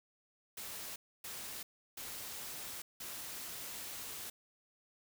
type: noise bursts at uneven times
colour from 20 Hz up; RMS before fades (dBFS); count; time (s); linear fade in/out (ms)
white; -45; 4; 0.57-0.96 / 1.24-1.63 / 1.97-2.82 / 3-4.3; 5
effects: none